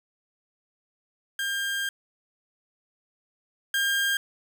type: tone pair in turn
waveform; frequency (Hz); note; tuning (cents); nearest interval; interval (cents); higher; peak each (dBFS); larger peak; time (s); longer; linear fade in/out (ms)
30% pulse; 1600 / 1605.6; G6 / G6; +35 / +41; unison; 6; second; -24 / -20; second; 1.39-1.89 / 3.74-4.17; first; 2
effects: 10-bit